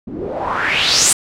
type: noise with low-pass filter sweep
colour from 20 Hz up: white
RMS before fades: -17 dBFS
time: 0.07-1.13 s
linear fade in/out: 5 ms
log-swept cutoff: 230 to 9200 Hz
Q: 4
effects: none